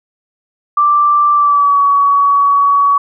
sine tone with pitch glide, 1174.7 to 1129.5 Hz, D6 to C#6, 0 to +32 cents, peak -7 dBFS, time 0.77-2.98 s, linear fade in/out 5 ms, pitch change -68 cents, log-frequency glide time 1.34-1.8 s, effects none

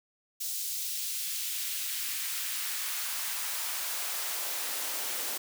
white noise with high-pass filter sweep, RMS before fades -34 dBFS, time 0.4-5.38 s, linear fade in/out 10 ms, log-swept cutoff 4900 to 330 Hz, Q 0.93, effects none

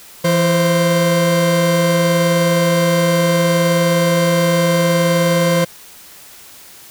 40% pulse tone pair together, 168.23 / 524 Hz, E3 / C5, +36 / +2 cents, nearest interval octave + minor sixth, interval 1966 cents, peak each -14 dBFS, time 0.24-5.65 s, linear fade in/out 10 ms, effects white hiss -40 dBFS RMS until 6.9 s

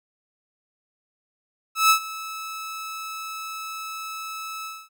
sawtooth tone with ADSR envelope, 1304 Hz, E6, 19 cents flat, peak -9 dBFS, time 1.75-4.89 s, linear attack 150 ms, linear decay 91 ms, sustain -19 dB, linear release 240 ms, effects none

